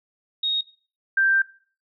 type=tone pair in turn; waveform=sine; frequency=3743 / 1573.7 Hz; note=A#7 / G6; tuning=+6 / +6 cents; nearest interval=octave + minor third; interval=1500 cents; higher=first; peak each=-21 / -16 dBFS; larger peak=second; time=0.43-0.61 / 1.17-1.42 s; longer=second; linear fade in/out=5 ms; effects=noise-tail reverb RT60 0.4 s tail -17 dB re dry